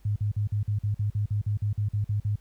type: tone bursts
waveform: sine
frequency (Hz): 103.83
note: G#2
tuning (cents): 0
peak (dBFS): -23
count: 15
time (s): 0.05-2.358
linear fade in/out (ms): 5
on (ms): 110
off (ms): 47
effects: added 50 Hz sine -54 dBFS peak until 2.4 s + pink hiss -65 dBFS RMS until 2.4 s